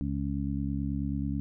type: harmonic tone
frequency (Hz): 69.3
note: C#2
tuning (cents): 0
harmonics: 1 / 2 / 3 / 4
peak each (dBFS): -34 / -34 / -34 / -34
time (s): 0.01-1.4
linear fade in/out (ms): 0
effects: none